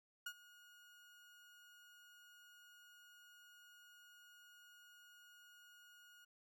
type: tone with ADSR envelope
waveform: 30% pulse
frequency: 1439 Hz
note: F#6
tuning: 49 cents flat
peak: -39 dBFS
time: 0.26-6.25 s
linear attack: 6 ms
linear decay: 61 ms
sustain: -20 dB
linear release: 9 ms
effects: none